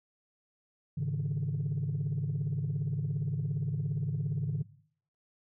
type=chord; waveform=sine; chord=Ab suspended fourth; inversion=none; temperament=just; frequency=103.83 / 138.43 / 155.74 Hz; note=Ab2 / Db3 / Eb3; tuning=0 / -2 / +2 cents; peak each=-36 / -31 / -32 dBFS; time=0.97-4.63 s; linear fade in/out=10 ms; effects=noise-tail reverb RT60 0.6 s tail -19 dB re dry + tanh soft clip ceiling -25 dBFS